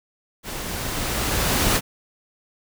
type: noise with level ramp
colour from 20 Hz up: pink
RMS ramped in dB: -32 to -18 dBFS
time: 0.43-1.81 s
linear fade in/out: 50 ms
effects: none